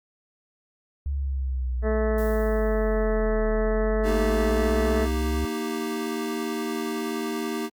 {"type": "linear two-way sweep", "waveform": "sine", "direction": "down then up", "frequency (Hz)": [71, 38.89, 71], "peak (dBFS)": -24, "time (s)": [1.06, 5.45], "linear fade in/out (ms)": 0, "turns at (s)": 3.46}
{"type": "harmonic tone", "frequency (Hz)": 217.2, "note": "A3", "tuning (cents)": -22, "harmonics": [1, 2, 3, 4, 5, 6, 7, 8, 9], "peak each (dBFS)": [-29, -25, -29, -41, -41, -39, -46, -39, -43], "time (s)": [1.82, 5.08], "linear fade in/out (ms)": 50}
{"type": "noise with exponential decay", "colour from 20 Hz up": "violet", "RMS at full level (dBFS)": -41, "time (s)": [2.18, 3.38], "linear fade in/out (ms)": 2, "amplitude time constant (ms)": 260}
{"type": "chord", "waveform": "square", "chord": "Eb major", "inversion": "second", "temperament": "equal", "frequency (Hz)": [233.1, 311.1, 392], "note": ["Bb3", "Eb4", "G4"], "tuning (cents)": [0, 0, 0], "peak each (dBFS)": -32, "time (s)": [4.03, 7.7], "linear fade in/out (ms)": 50}
{"effects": ["Opus 48 kbps"]}